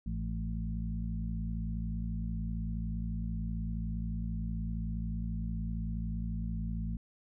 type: harmonic tone with a mistuned harmonic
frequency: 55 Hz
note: A1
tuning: in tune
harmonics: 1 / 2 / 3 / 4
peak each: -35 / -41 / -39 / -41 dBFS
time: 0.06-6.97 s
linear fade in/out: 5 ms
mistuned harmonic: 3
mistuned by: +42 cents
effects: none